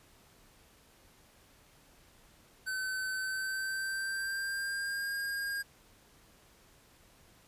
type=tone with pitch glide; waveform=square; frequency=1527 to 1617.8 Hz; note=G6 to G#6; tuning=-46 to -46 cents; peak=-34 dBFS; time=2.66-5.63 s; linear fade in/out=20 ms; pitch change=+100 cents; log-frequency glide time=3.14-5.14 s; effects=pink hiss -62 dBFS RMS until 7.47 s + resampled to 32000 Hz